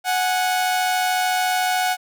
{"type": "tone pair together", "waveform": "sawtooth", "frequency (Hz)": [737, 830.8], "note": ["F#5", "G#5"], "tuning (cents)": [-7, 0], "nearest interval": "major second", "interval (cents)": 207, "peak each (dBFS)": [-15, -24], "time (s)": [0.04, 1.97], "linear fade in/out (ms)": 50, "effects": []}